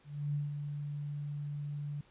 sine tone with ADSR envelope, 145.6 Hz, D3, 15 cents flat, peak -30 dBFS, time 0.04-2.01 s, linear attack 300 ms, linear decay 160 ms, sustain -6 dB, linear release 4 ms, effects pink hiss -65 dBFS RMS until 2.1 s + resampled to 8000 Hz

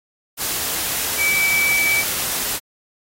sine tone in noise, 2300 Hz, D7, 37 cents flat, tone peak -16 dBFS, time 1.17-2.04 s, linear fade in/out 50 ms, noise white, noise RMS -23 dBFS, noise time 0.37-2.6 s, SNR +4 dB, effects AAC 48 kbps

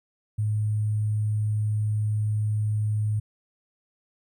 sine tone with sample-and-hold, 106.4 Hz, G#2, 42 cents sharp, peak -22 dBFS, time 0.38-3.2 s, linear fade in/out 10 ms, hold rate 8820 Hz, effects none

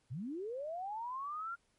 sine linear sweep, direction up, 103 to 1409 Hz, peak -38 dBFS, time 0.1-1.56 s, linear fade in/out 20 ms, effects pink hiss -75 dBFS RMS until 1.78 s + MP3 48 kbps

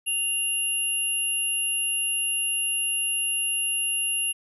sine tone pair together, 2794 / 11183 Hz, F7 / F9, 0 / +1 cents, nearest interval 2 octaves, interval 2401 cents, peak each -26 dBFS, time 0.06-4.33 s, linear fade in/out 20 ms, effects none

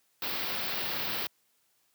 white band-stop noise, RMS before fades -33 dBFS, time 0.22-1.27 s, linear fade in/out 2 ms, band 5000 to 15000 Hz, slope 48 dB/octave, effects white hiss -71 dBFS RMS until 1.94 s + high-pass 100 Hz 12 dB/octave

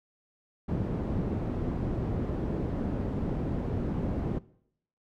white low-pass noise, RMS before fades -31 dBFS, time 0.68-4.39 s, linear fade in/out 10 ms, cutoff 260 Hz, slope 12 dB/octave, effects noise-tail reverb RT60 0.7 s tail -21 dB re dry

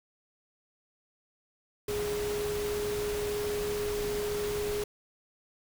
sine tone in noise, 415.3 Hz, G#4, in tune, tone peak -30 dBFS, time 1.88-4.84 s, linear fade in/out 5 ms, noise pink, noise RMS -38 dBFS, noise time 1.88-4.84 s, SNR +5 dB, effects none

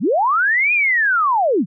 sine linear two-way sweep, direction up then down, 138.59 to 2489 to 138.59 Hz, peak -13 dBFS, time 0-1.66 s, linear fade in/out 50 ms, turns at 0.73 s, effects none

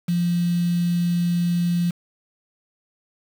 sine tone with quantisation, 173.5 Hz, F3, 11 cents flat, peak -18 dBFS, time 0.08-1.91 s, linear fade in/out 10 ms, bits 6, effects none

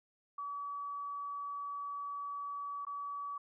sine tone with dropouts, 1142 Hz, D6, 49 cents flat, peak -38 dBFS, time 0.38-3.38 s, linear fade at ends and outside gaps 5 ms, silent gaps 2.851-2.867 s, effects none

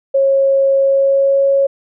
sine tone with pitch glide, 545 to 550.7 Hz, C#5 to C#5, -29 to -11 cents, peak -9 dBFS, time 0.14-1.67 s, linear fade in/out 10 ms, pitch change +18 cents, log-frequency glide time 0.77-1.39 s, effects none

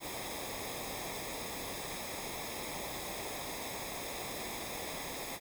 pink noise with comb filter, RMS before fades -41 dBFS, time 0-5.4 s, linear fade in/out 50 ms, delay 0.68 ms, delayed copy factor -0.7, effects none

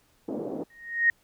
pink band-pass noise, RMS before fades -33 dBFS, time 0.28-0.64 s, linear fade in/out 10 ms, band 230 to 570 Hz, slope 24 dB/octave
sine tone with exponential growth, 1864.7 Hz, A#6, in tune, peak -15 dBFS, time 0.7-1.1 s, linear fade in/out 2 ms, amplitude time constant 86 ms
effects pink hiss -65 dBFS RMS until 1.23 s

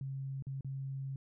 sine tone with dropouts, 135.4 Hz, C#3, 40 cents flat, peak -37 dBFS, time 0.01-1.16 s, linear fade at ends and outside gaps 2 ms, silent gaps 0.424-0.468 / 0.609-0.646 s, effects none

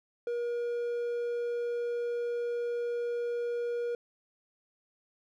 triangle tone with hard clipping, 476.7 Hz, A#4, 39 cents sharp, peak -31 dBFS, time 0.27-3.95 s, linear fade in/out 2 ms, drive 6 dB, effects none

